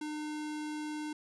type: tone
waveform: square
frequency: 303 Hz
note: D#4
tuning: 46 cents flat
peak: -37 dBFS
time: 0.01-1.13 s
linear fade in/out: 5 ms
effects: resampled to 24000 Hz